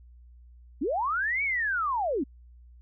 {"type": "linear two-way sweep", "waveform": "sine", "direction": "up then down", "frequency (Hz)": [233.1, 2297, 233.1], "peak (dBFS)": -25, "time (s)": [0.81, 2.24], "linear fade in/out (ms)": 10, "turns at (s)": 1.43, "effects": ["added 60 Hz sine -49 dBFS peak until 2.81 s"]}